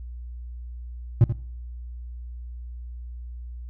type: tone with echo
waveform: triangle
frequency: 116.54 Hz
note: A#2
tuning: in tune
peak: -9 dBFS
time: 1.21-1.24 s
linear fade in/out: 0 ms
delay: 84 ms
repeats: 1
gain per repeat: -10 dB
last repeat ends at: 1.324 s
effects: noise-tail reverb RT60 0.7 s tail -22 dB re dry + added 60 Hz sine -34 dBFS peak until 3.69 s